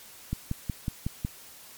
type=click train; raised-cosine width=5 ms; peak=-16 dBFS; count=6; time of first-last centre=0.33-1.249 s; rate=5.44 Hz; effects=white hiss -49 dBFS RMS until 1.77 s + MP3 96 kbps